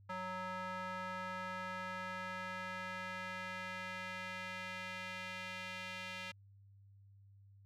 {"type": "tone with band-pass filter sweep", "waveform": "square", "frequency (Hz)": 185, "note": "F#3", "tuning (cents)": 0, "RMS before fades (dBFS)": -44, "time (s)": [0.09, 6.32], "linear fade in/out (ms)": 10, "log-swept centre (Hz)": [1200, 2600], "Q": 1.7, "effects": ["added 99 Hz sine -59 dBFS peak until 7.65 s"]}